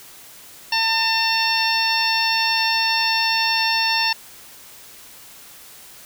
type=harmonic tone with a mistuned harmonic; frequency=901 Hz; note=A5; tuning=41 cents sharp; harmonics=1 / 2 / 3 / 4 / 5 / 6; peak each=-23 / -25 / -23 / -28 / -25 / -23 dBFS; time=0.72-4.13 s; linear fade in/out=5 ms; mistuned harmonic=5; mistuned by=-29 cents; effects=white hiss -43 dBFS RMS until 6.05 s